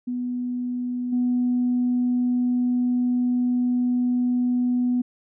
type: tone with level steps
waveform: sine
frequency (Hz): 246.9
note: B3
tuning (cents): 0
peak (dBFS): -24 / -18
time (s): 0.07-5.02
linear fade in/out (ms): 10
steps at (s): 1.12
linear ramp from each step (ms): 10
effects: tanh soft clip ceiling -14 dBFS

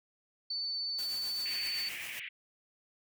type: tone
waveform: sine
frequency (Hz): 4508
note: C#8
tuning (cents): +28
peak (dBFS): -33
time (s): 0.5-1.89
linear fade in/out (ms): 5
type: noise with tremolo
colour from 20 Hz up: white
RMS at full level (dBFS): -44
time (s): 0.98-2.2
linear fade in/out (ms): 10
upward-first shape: triangle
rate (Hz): 7.7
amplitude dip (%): 55
type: band-pass noise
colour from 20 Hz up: pink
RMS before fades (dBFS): -43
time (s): 1.45-2.29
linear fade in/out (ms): 10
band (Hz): 1900 to 2900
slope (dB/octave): 48
effects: none

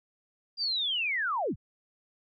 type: linear sweep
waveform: sine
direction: down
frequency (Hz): 4843 to 44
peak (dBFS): -27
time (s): 0.57-1.56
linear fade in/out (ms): 50
effects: none

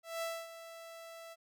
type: tone with ADSR envelope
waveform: sawtooth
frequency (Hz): 662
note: E5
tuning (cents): +7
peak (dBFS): -31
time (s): 0.03-1.36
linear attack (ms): 190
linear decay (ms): 250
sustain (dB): -13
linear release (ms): 37
effects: none

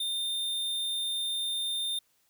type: tone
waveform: square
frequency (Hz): 3622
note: A7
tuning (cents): +49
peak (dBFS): -30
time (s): 0-1.99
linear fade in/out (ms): 5
effects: white hiss -70 dBFS RMS until 2.29 s

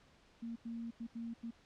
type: tone bursts at uneven times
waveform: sine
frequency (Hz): 231.3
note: A#3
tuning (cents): -13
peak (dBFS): -40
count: 5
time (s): 0.42-0.56 / 0.65-0.91 / 1-1.07 / 1.15-1.34 / 1.43-1.51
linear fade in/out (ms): 10
effects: pink hiss -66 dBFS RMS until 1.65 s + low-pass 5000 Hz 12 dB/octave

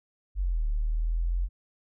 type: linear two-way sweep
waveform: sine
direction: down then up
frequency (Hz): 49 to 36.71 to 44.89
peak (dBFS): -24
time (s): 0.35-1.49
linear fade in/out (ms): 50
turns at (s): 0.67
effects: none

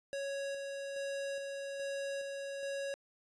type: tone with tremolo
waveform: square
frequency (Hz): 554.4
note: C#5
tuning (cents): 0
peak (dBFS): -37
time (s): 0.13-2.94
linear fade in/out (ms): 0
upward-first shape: square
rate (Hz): 1.2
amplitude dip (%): 30
effects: resampled to 22050 Hz

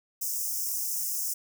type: high-pass noise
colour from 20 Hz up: white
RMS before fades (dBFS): -31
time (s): 0.21-1.34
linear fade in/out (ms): 10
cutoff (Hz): 5200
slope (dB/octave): 96
effects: none

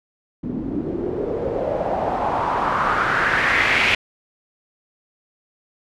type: noise with low-pass filter sweep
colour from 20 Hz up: white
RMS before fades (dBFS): -21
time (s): 0.43-3.95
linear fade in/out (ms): 5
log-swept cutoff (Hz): 250 to 2500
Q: 3.6
effects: none

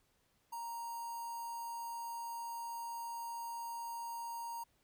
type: tone with notch filter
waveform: square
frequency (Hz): 932.3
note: A#5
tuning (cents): 0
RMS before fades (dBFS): -43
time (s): 0.52-4.64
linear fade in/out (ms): 10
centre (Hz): 3100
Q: 0.74
effects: pink hiss -75 dBFS RMS until 4.83 s

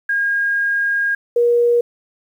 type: tone pair in turn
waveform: sine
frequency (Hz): 1625 / 476.7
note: G#6 / A#4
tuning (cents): -38 / +39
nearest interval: octave + major sixth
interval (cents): 2123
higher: first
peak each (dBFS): -15 / -11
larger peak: second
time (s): 0.09-1.15 / 1.36-1.81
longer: first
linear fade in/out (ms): 5
effects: 8-bit

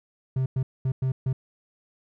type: tone bursts at uneven times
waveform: triangle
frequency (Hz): 130.81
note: C3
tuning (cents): 0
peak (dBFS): -20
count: 5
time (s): 0.36-0.46 / 0.56-0.63 / 0.85-0.92 / 1.02-1.12 / 1.26-1.33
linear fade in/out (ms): 5
effects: none

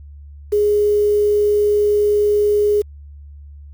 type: tone with quantisation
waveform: sine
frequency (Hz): 415.3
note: G#4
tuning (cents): 0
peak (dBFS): -12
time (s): 0.52-2.82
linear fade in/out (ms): 10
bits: 6
effects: added 72 Hz sine -35 dBFS peak until 3.73 s

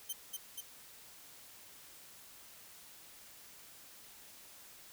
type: tone with echo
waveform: 5% pulse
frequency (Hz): 3100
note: G7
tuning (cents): -20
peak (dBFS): -28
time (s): 0.09-0.13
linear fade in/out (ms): 10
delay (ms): 240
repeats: 2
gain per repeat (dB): -2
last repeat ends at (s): 0.61
effects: white hiss -56 dBFS RMS until 4.92 s

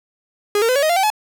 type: tone with pitch steps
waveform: 45% pulse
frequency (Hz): 412.1 / 457.3 / 507.4 / 562.9 / 624.6 / 693.1 / 769 / 853.3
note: G#4 / A#4 / B4 / C#5 / D#5 / F5 / G5 / G#5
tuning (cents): -13 / -33 / +47 / +26 / +7 / -13 / -33 / +47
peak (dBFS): -14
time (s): 0.55-1.102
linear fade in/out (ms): 2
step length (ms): 69
effects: none

